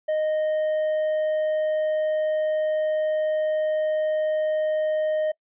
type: tone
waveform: triangle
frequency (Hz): 619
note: D#5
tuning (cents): -9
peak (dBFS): -19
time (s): 0.08-5.32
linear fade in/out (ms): 10
effects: noise-tail reverb RT60 0.1 s tail -24 dB re dry + resampled to 8000 Hz